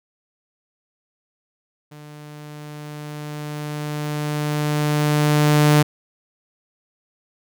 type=tone with level ramp; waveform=sawtooth; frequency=149.3 Hz; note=D3; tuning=29 cents sharp; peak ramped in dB=-35 to -7 dBFS; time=1.91-5.83 s; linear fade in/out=10 ms; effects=none